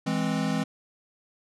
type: chord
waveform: square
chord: E augmented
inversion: none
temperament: equal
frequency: 164.81 / 207.7 / 261.6 Hz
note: E3 / G#3 / B#3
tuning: 0 / 0 / 0 cents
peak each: -30 dBFS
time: 0.06-0.64 s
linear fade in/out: 10 ms
effects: low-pass 8000 Hz 12 dB/octave